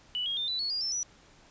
sine tone with pitch steps, 2960 / 3265 / 3602 / 3974 / 4384 / 4836 / 5335 / 5886 Hz, F#7 / G#7 / A7 / B7 / C#8 / D8 / E8 / F#8, 0 / -30 / +40 / +10 / -20 / +50 / +20 / -10 cents, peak -29 dBFS, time 0.15-1.03 s, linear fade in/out 0 ms, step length 110 ms, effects pink hiss -58 dBFS RMS until 1.5 s + resampled to 16000 Hz

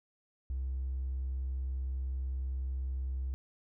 sine tone with hard clipping, 65.41 Hz, C2, in tune, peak -33 dBFS, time 0.5-3.34 s, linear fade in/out 0 ms, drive 1 dB, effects none

